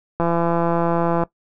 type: click train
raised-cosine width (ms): 1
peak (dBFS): -7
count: 176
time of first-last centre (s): 0.2-1.236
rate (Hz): 169
effects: noise-tail reverb RT60 0.1 s tail -19 dB re dry